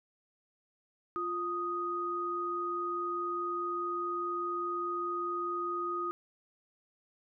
sine tone pair together, 349.2 / 1244.4 Hz, F4 / D#6, 0 / 0 cents, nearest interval octave + minor seventh, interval 2200 cents, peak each -37 / -33 dBFS, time 1.16-6.11 s, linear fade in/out 0 ms, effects none

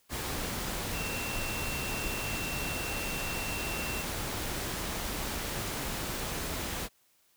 sine tone in noise, 2700 Hz, E7, 41 cents sharp, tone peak -38 dBFS, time 0.92-4.05 s, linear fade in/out 50 ms, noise pink, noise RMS -35 dBFS, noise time 0.09-6.89 s, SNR -6 dB, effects white hiss -68 dBFS RMS until 7.36 s

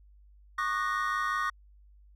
triangle chord, D# minor seventh, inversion third, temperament equal with one note detuned, 1108.7 / 1214 / 1480 / 1864.7 Hz, C#6 / D#6 / F#6 / A#6, 0 / -43 / 0 / 0 cents, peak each -31 / -30 / -35 / -32 dBFS, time 0.58-1.5 s, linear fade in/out 5 ms, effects added 50 Hz sine -54 dBFS peak until 2.15 s

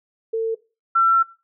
sine tone pair in turn, 450 / 1348.5 Hz, A4 / E6, +39 / +39 cents, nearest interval octave + perfect fifth, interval 1900 cents, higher second, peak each -19 / -13 dBFS, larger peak second, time 0.33-0.55 / 0.95-1.23 s, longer second, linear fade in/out 10 ms, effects noise-tail reverb RT60 0.3 s tail -19 dB re dry

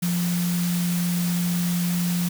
sine tone in noise, 175.1 Hz, F3, 5 cents sharp, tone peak -21 dBFS, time 0.02-2.29 s, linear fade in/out 10 ms, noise white, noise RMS -32 dBFS, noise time 0.02-2.29 s, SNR +8 dB, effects none

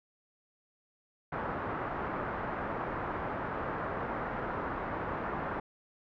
white low-pass noise, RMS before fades -36 dBFS, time 1.32-5.6 s, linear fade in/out 5 ms, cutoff 1400 Hz, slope 24 dB/octave, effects none

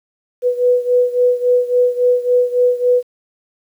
sine beating tone pair, 492.6 / 496.2 Hz, B4 / B4, -5 / +8 cents, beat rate 3.6 Hz, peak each -13 / -16 dBFS, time 0.42-3.03 s, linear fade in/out 50 ms, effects 8-bit

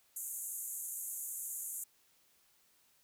white band-pass noise, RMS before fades -42 dBFS, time 0.16-1.84 s, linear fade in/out 5 ms, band 6600 to 14000 Hz, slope 96 dB/octave, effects white hiss -70 dBFS RMS until 3.03 s

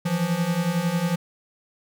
square beating tone pair, 164.81 / 175.81 Hz, E3 / F3, 0 / +12 cents, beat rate 11 Hz, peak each -27 / -24 dBFS, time 0.05-1.16 s, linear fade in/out 10 ms, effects none

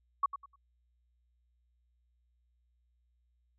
sine tone with echo, 1121 Hz, C#6, 19 cents sharp, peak -24 dBFS, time 0.23-0.26 s, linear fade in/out 5 ms, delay 100 ms, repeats 3, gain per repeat -12 dB, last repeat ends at 0.56 s, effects added 60 Hz sine -70 dBFS peak until 3.58 s

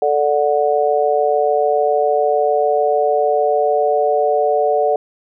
sine chord, D major, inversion second, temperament just, 440.5 / 587.3 / 734.2 Hz, A4 / D5 / F#5, +2 / 0 / -14 cents, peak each -17 dBFS, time 0.02-4.96 s, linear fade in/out 2 ms, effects none

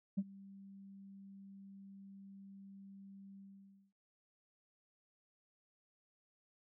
sine tone with ADSR envelope, 196 Hz, G3, in tune, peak -29 dBFS, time 0.17-3.93 s, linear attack 15 ms, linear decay 44 ms, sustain -23 dB, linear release 550 ms, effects tanh soft clip ceiling -29 dBFS

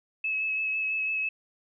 sine tone with vibrato, 2587 Hz, E7, 33 cents flat, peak -26 dBFS, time 0.24-1.29 s, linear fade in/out 5 ms, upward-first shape sine, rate 6 Hz, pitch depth 17 cents each way, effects none

